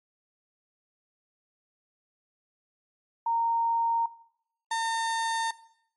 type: tone pair in turn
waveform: sine / 35% pulse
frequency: 924 / 908.1 Hz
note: A#5 / A#5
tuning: -16 / -46 cents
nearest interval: unison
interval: 30 cents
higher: first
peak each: -24 dBFS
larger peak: neither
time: 3.26-4.06 / 4.71-5.51 s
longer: neither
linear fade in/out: 5 ms
effects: noise-tail reverb RT60 0.7 s tail -18 dB re dry + MP3 48 kbps